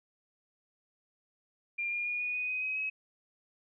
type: tone with pitch steps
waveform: sine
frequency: 2395 / 2417 / 2440 / 2462 / 2485 / 2508 / 2532 / 2555 Hz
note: D7 / D7 / D#7 / D#7 / D#7 / D#7 / D#7 / D#7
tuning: +33 / +49 / -34 / -19 / -3 / +13 / +30 / +45 cents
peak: -31 dBFS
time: 1.78-2.9 s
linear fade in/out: 10 ms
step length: 140 ms
effects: none